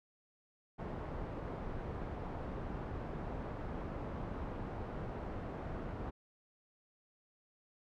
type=low-pass noise; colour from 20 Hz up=pink; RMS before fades=-42 dBFS; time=0.78-6.11 s; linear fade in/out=20 ms; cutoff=1000 Hz; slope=12 dB/octave; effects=none